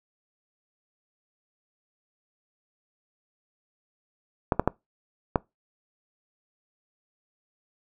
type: clicks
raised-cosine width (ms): 1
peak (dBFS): -6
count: 4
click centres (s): 4.522 / 4.596 / 4.676 / 5.358
effects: noise-tail reverb RT60 0.2 s tail -23 dB re dry